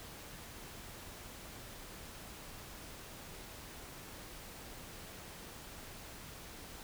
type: silence
effects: pink hiss -50 dBFS RMS until 6.83 s